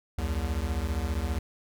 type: beating tone pair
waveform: square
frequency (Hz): 65.7 / 80.7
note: C2 / E2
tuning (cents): +8 / -36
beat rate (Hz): 15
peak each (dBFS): -31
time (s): 0.18-1.39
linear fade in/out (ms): 5
effects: none